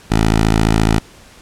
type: tone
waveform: 10% pulse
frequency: 54.5 Hz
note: A1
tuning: 16 cents flat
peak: -3 dBFS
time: 0.1-1 s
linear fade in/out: 20 ms
effects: pink hiss -43 dBFS RMS until 1.41 s + low-pass 10000 Hz 12 dB/octave